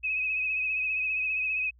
sine tone with vibrato, 2544 Hz, D#7, 38 cents sharp, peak -26 dBFS, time 0.03-1.71 s, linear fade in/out 20 ms, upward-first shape triangle, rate 15 Hz, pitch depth 48 cents each way, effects added 60 Hz sine -55 dBFS peak until 1.79 s

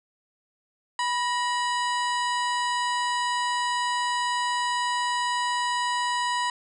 harmonic tone with a mistuned harmonic, 982 Hz, B5, 10 cents flat, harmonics 1 / 2 / 3 / 4 / 5 / 7 / 8 / 9, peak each -25 / -31 / -35 / -37 / -39 / -42 / -43 / -44 dBFS, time 0.99-6.5 s, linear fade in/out 2 ms, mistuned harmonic 2, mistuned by -72 cents, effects none

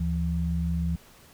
sine tone pair together, 75 / 168.78 Hz, D2 / E3, +37 / +41 cents, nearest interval octave + major second, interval 1404 cents, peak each -27 dBFS, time 0-0.96 s, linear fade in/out 5 ms, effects pink hiss -54 dBFS RMS until 1.33 s

